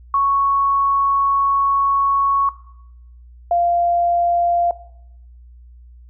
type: tone pair in turn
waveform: sine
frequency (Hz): 1108.7 / 693.6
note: C#6 / F5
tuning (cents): 0 / -12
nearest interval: minor sixth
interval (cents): 812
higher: first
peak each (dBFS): -13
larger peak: neither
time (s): 0.14-2.49 / 3.51-4.71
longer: first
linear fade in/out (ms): 2
effects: noise-tail reverb RT60 0.8 s tail -18 dB re dry + added 60 Hz sine -40 dBFS peak until 6.09 s